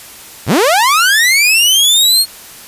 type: linear sweep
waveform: sawtooth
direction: up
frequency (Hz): 62.3 to 4344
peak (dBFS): -4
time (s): 0.46-2.26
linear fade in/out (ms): 50
effects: white hiss -34 dBFS RMS until 2.67 s + resampled to 32000 Hz